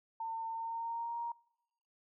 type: tone with pitch glide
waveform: sine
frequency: 904 to 938 Hz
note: A5 to A#5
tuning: +47 to +11 cents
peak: -36 dBFS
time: 0.2-1.32 s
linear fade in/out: 5 ms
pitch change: +64 cents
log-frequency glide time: 0.49-1.18 s
effects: noise-tail reverb RT60 0.9 s tail -24 dB re dry